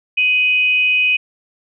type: tone pair together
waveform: sine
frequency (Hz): 2503 / 2944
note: D#7 / F#7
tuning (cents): +10 / -9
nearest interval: minor third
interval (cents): 281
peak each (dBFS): -12 / -23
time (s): 0.17-1.17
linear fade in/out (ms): 10
effects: none